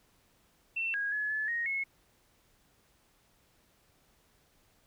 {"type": "tone with pitch steps", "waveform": "sine", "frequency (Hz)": [2692, 1642, 1702, 1725, 1870, 2181], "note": ["E7", "G#6", "G#6", "A6", "A#6", "C#7"], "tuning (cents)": [36, -20, 42, -35, 5, -29], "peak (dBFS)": -30, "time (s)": [0.76, 1.84], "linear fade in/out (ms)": 10, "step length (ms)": 180, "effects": ["pink hiss -68 dBFS RMS until 4.86 s"]}